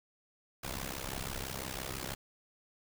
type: noise with amplitude modulation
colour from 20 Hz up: pink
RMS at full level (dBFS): -36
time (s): 0.63-2.15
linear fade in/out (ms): 10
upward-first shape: sine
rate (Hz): 65.9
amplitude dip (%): 90
effects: none